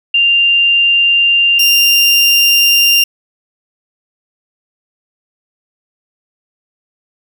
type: tone pair in turn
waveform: sine / 30% pulse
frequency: 2789 / 2789 Hz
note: F7 / F7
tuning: -3 / -3 cents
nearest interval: unison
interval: 0 cents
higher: neither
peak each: -7 / -4 dBFS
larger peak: second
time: 0.14-1.59 / 1.59-3.04 s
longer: neither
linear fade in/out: 5 ms
effects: none